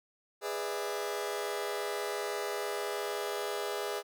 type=chord; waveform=sawtooth; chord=E dominant seventh; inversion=first; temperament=just; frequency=412 / 494.4 / 593.3 / 659.3 Hz; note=G#4 / B4 / D5 / E5; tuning=-14 / +2 / +18 / 0 cents; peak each=-32 / -36 / -37 / -38 dBFS; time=0.41-4.03 s; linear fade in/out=50 ms; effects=none